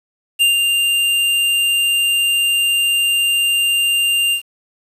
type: tone with ADSR envelope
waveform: square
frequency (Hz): 2794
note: F7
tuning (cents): 0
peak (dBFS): -10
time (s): 0.39-4.42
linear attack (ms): 26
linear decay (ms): 140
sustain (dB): -4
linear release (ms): 93
effects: resampled to 32000 Hz + 7-bit